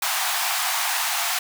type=high-pass noise; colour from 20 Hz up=pink; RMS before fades=-24 dBFS; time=0.02-1.39 s; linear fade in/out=5 ms; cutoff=690 Hz; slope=96 dB/octave; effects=none